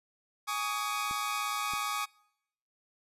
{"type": "chord", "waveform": "sawtooth", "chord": "Ab suspended fourth", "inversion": "none", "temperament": "equal with one note detuned", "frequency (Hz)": [830.6, 1127.5, 1244.5], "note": ["Ab5", "Db6", "Eb6"], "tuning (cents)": [0, 29, 0], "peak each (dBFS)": [-35, -31, -31], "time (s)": [0.47, 2.06], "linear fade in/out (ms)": 20}
{"type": "clicks", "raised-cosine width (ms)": 3, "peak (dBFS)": -33, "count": 2, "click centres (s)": [1.111, 1.736]}
{"effects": ["noise-tail reverb RT60 0.8 s tail -25 dB re dry", "resampled to 32000 Hz"]}